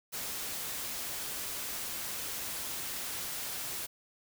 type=noise; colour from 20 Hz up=white; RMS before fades=-38 dBFS; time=0.12-3.87 s; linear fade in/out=20 ms; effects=none